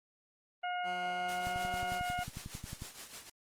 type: harmonic tone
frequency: 717 Hz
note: F5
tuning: 45 cents sharp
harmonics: 1 / 2 / 3 / 4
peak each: -35 / -41 / -45 / -47 dBFS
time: 0.63-2.24 s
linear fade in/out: 10 ms
type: tone with pitch glide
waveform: 10% pulse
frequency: 180.7 to 185.57 Hz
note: F#3 to F#3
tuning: -41 to +5 cents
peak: -36 dBFS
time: 0.83-2.02 s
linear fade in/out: 50 ms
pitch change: +46 cents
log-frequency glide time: 1.31-1.62 s
type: noise with tremolo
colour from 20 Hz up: white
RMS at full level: -44 dBFS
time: 1.28-3.3 s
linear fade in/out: 10 ms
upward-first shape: triangle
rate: 6.5 Hz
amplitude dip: 75%
type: click train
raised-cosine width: 5 ms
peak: -30 dBFS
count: 16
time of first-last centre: 1.47-2.821 s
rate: 11.1 Hz
effects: low-pass 11000 Hz 12 dB/octave + Opus 32 kbps